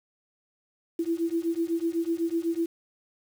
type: beating tone pair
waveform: sine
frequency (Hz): 329.6 / 337.6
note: E4 / E4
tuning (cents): 0 / +41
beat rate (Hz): 8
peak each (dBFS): -28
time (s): 0.99-2.66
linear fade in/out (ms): 5
effects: 8-bit